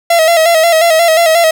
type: tone with vibrato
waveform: 45% pulse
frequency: 659.3 Hz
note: E5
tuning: in tune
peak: -6 dBFS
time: 0.1-1.51 s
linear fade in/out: 5 ms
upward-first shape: square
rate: 5.6 Hz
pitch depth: 56 cents each way
effects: none

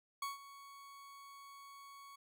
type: tone with ADSR envelope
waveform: 40% pulse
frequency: 1114 Hz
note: C#6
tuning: 8 cents sharp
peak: -36 dBFS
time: 0.22-2.16 s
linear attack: 4 ms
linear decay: 150 ms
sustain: -16 dB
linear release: 8 ms
effects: none

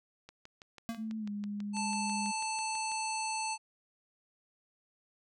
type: click train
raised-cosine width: 0.2 ms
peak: -32 dBFS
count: 17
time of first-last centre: 0.29-2.917 s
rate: 6.09 Hz
type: tone with exponential decay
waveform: square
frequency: 229.2 Hz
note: A#3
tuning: 29 cents flat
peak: -32 dBFS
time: 0.89-1.09 s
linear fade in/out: 0 ms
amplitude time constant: 42 ms
type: tone with pitch glide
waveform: sine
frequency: 220 to 205.3 Hz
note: A3 to G#3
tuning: 0 to -20 cents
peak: -35 dBFS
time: 0.97-2.32 s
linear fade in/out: 20 ms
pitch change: -120 cents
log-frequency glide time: 1.18-1.29 s
type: harmonic tone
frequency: 880 Hz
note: A5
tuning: in tune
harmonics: 1 / 3 / 5 / 7 / 9 / 10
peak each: -35 / -40 / -42 / -43 / -45 / -45 dBFS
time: 1.73-3.58 s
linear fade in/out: 50 ms
effects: none

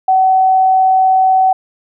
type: tone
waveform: sine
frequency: 756 Hz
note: F#5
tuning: 37 cents sharp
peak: -7 dBFS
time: 0.08-1.53 s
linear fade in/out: 5 ms
effects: none

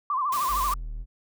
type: tone with vibrato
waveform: sine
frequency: 1100 Hz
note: C#6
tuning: 14 cents flat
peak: -23 dBFS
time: 0.1-0.74 s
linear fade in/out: 2 ms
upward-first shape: sine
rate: 13 Hz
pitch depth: 140 cents each way
type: noise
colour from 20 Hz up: white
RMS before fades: -35 dBFS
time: 0.32-0.74 s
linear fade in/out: 5 ms
type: exponential two-way sweep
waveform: triangle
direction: down then up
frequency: 51.91 to 37 to 45.29 Hz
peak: -29 dBFS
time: 0.48-1.06 s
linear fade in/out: 50 ms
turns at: 0.93 s
effects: none

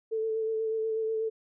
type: tone with vibrato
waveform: sine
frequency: 442.5 Hz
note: A4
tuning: 10 cents sharp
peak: -27 dBFS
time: 0.11-1.3 s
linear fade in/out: 20 ms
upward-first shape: sine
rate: 8.2 Hz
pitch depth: 20 cents each way
effects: none

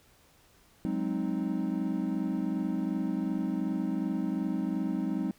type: chord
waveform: triangle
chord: Ab dominant seventh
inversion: third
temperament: equal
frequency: 185 / 207.7 / 261.6 / 311.1 Hz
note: Gb3 / Ab3 / C4 / Eb4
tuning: 0 / 0 / 0 / 0 cents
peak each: -32 dBFS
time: 0.85-5.31 s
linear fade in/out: 0 ms
effects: pink hiss -62 dBFS RMS until 5.38 s

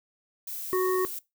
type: noise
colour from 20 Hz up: violet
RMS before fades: -36 dBFS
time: 0.47-1.19 s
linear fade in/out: 5 ms
type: harmonic tone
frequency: 370 Hz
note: F#4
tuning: in tune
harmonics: 1 / 3 / 5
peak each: -23 / -30 / -38 dBFS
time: 0.73-1.05 s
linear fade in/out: 0 ms
effects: noise-tail reverb RT60 0.2 s tail -20 dB re dry

